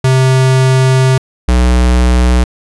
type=tone pair in turn; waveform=square; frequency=130.81 / 61.6 Hz; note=C3 / B1; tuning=0 / -4 cents; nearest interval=octave + minor second; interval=1304 cents; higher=first; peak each=-7 dBFS; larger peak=neither; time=0.04-1.18 / 1.48-2.44 s; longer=first; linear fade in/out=5 ms; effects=resampled to 24000 Hz